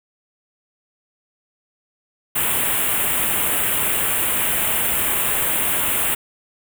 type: band-stop noise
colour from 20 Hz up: white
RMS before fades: -20 dBFS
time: 2.35-6.15 s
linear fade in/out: 10 ms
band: 3300 to 8100 Hz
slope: 48 dB/octave
effects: none